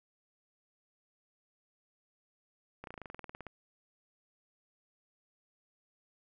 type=slowing click train; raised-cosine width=0.5 ms; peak=-29 dBFS; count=15; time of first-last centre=2.84-3.467 s; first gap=32 ms; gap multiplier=1.05; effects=none